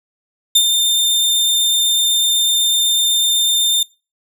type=tone with ADSR envelope; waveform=sawtooth; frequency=3608 Hz; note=A7; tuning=43 cents sharp; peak=-4 dBFS; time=0.55-3.83 s; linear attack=8 ms; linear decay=62 ms; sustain=-6 dB; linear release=3 ms; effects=noise-tail reverb RT60 0.3 s tail -22 dB re dry